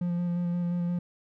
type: tone with vibrato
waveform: triangle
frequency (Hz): 174.61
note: F3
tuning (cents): 0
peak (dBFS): -24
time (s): 0.01-0.99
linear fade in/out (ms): 5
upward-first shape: square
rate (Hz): 5.7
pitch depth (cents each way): 13
effects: none